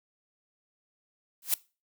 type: noise with exponential growth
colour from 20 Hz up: blue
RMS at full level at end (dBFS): -21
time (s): 1.42-1.54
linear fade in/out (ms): 2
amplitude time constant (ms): 26
effects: noise-tail reverb RT60 0.3 s tail -21 dB re dry